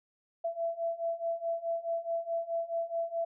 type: beating tone pair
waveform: sine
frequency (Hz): 667 / 671.7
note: E5 / E5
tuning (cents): +20 / +32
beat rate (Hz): 4.7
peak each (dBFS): -35 / -33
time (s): 0.44-3.25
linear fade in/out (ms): 10
effects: none